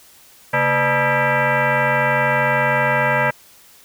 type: tone with frequency modulation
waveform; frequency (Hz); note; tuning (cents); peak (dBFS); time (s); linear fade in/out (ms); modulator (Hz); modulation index
sine; 504; B4; +35; -14; 0.53-3.31; 10; 367; 4.7
effects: white hiss -48 dBFS RMS until 3.84 s